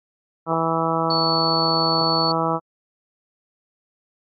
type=harmonic tone; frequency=163.7 Hz; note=E3; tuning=12 cents flat; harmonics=1 / 2 / 3 / 4 / 5 / 6 / 7 / 8; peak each=-27 / -27 / -27 / -27 / -27 / -27 / -27 / -27 dBFS; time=0.46-2.6 s; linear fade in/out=50 ms
type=tone; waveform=sine; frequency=4435 Hz; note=C#8; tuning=in tune; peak=-21 dBFS; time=1.1-2.32 s; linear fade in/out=5 ms
effects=AAC 64 kbps